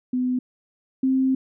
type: tone pair in turn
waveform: sine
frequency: 251.9 / 263.1 Hz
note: B3 / C4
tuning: +34 / +10 cents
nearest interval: minor second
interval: 76 cents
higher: second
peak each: -20 / -17 dBFS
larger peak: second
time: 0.13-0.39 / 1.03-1.35 s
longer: second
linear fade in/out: 5 ms
effects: none